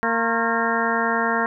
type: harmonic tone with a mistuned harmonic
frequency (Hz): 230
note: A#3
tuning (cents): -23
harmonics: 1 / 2 / 3 / 4 / 5 / 6 / 7 / 8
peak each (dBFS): -27 / -27 / -27 / -27 / -27 / -27 / -27 / -27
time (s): 0.03-1.46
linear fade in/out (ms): 0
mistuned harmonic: 5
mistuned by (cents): -99
effects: none